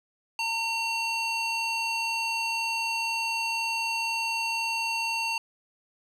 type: tone with band-pass filter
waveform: square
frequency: 911 Hz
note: A#5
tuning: 40 cents flat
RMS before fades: -29 dBFS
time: 0.39-5.38 s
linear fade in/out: 2 ms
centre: 3300 Hz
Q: 1.3
effects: none